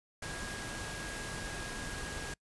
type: tone in noise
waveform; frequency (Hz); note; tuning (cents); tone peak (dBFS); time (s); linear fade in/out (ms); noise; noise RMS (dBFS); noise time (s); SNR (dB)
sine; 1639; G#6; -23; -45; 0.22-2.34; 5; pink; -41; 0.22-2.34; -7
effects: noise-tail reverb RT60 0.1 s tail -26 dB re dry + resampled to 24000 Hz